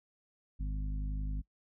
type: harmonic tone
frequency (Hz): 51.2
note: G#1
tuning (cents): -24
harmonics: 1 / 2 / 3 / 4 / 5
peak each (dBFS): -33 / -49 / -44 / -53 / -49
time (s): 0.59-1.42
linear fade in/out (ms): 20
effects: noise-tail reverb RT60 0.1 s tail -22 dB re dry